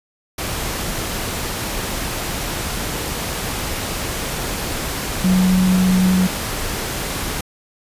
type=tone in noise; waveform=sine; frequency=185.1 Hz; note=F#3; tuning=1 cent sharp; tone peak=-12 dBFS; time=5.24-6.27 s; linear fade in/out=5 ms; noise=pink; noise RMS=-24 dBFS; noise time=0.38-7.41 s; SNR=+9 dB; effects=resampled to 32000 Hz